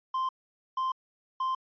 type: tone bursts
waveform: triangle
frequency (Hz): 1044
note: C6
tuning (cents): -4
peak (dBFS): -25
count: 3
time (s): 0.14-1.55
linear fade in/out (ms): 5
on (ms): 150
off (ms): 480
effects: resampled to 11025 Hz